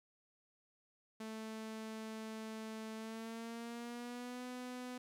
sawtooth tone with pitch glide, 220 to 249.8 Hz, A3 to B3, 0 to +20 cents, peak -40 dBFS, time 1.2-4.98 s, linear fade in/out 5 ms, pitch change +220 cents, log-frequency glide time 2.95-4.44 s, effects low-pass 12000 Hz 12 dB/octave + 13-bit

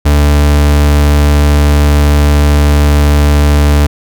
40% pulse tone, 73 Hz, D2, 10 cents flat, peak -4 dBFS, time 0.05-3.87 s, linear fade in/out 10 ms, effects none

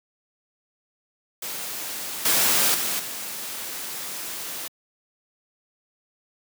white noise with level steps, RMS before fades -32 / -20 / -26 / -33 dBFS, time 1.42-4.68 s, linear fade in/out 5 ms, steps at 2.25 / 2.74 / 2.99 s, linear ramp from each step 5 ms, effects high-pass 150 Hz 12 dB/octave

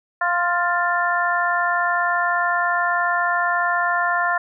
harmonic tone with a mistuned harmonic, 349.2 Hz, F4, in tune, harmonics 2 / 3 / 4 / 5, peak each -23 / -23 / -23 / -23 dBFS, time 0.21-4.38 s, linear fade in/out 5 ms, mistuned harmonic 5, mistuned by +23 cents, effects none

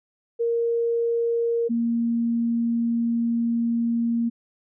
sine tone pair in turn, 466.2 / 233.1 Hz, A#4 / A#3, 0 / 0 cents, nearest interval octave, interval 1200 cents, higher first, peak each -20 dBFS, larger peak neither, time 0.39-1.69 / 1.69-4.3 s, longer second, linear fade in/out 20 ms, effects none

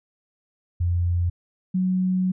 sine tone pair in turn, 87.31 / 185 Hz, F2 / F#3, 0 / 0 cents, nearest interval octave + minor second, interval 1300 cents, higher second, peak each -19 dBFS, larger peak neither, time 0.8-1.3 / 1.74-2.32 s, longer second, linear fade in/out 10 ms, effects none

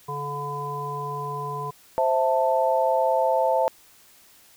harmonic tone, 144 Hz, D3, 34 cents flat, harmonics 1 / 3 / 5 / 7, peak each -34 / -35 / -39 / -30 dBFS, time 0.08-1.71 s, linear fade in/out 10 ms
sine chord, A minor, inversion first, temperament equal with one note detuned, 523.3 / 659.3 / 885.1 Hz, C5 / E5 / A5, 0 / 0 / +10 cents, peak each -23 dBFS, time 1.98-3.68 s, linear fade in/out 0 ms
effects white hiss -54 dBFS RMS until 4.56 s

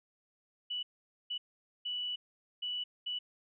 sine tone bursts at uneven times, 2957 Hz, F#7, 2 cents flat, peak -34 dBFS, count 5, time 0.7-0.83 / 1.3-1.38 / 1.85-2.16 / 2.62-2.84 / 3.06-3.19 s, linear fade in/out 10 ms, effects none

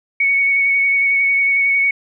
sine tone with vibrato, 2225 Hz, C#7, 6 cents sharp, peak -12 dBFS, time 0.2-1.91 s, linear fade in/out 5 ms, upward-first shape sine, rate 11 Hz, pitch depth 16 cents each way, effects none

